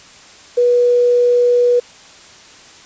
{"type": "tone with quantisation", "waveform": "sine", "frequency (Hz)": 486.6, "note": "B4", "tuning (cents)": -26, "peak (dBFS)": -9, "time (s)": [0.57, 1.8], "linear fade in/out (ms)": 10, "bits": 6, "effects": ["white hiss -41 dBFS RMS until 2.85 s", "resampled to 16000 Hz"]}